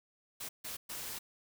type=noise bursts at uneven times; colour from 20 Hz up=white; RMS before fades=-42 dBFS; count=3; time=0.4-0.49 / 0.64-0.77 / 0.89-1.19 s; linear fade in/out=10 ms; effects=none